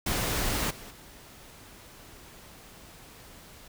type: noise with level steps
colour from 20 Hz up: pink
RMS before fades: -29 / -45 / -50 dBFS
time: 0.06-3.68 s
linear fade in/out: 5 ms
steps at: 0.7 / 0.9 s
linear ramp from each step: 10 ms
effects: none